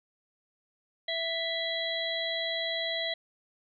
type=harmonic tone; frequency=660 Hz; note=E5; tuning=2 cents sharp; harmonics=1 / 3 / 5 / 6; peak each=-35 / -35 / -35 / -35 dBFS; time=1.08-3.14 s; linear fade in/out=5 ms; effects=none